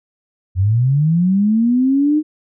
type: linear sweep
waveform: sine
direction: up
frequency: 87.8 to 311.1 Hz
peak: -11 dBFS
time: 0.55-2.23 s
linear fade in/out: 50 ms
effects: none